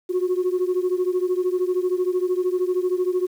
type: beating tone pair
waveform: sine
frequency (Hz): 360 / 373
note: F#4 / F#4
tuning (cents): -47 / +14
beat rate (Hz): 13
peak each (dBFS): -20 / -22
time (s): 0.09-3.27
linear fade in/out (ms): 20
effects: tanh soft clip ceiling -15 dBFS + 8-bit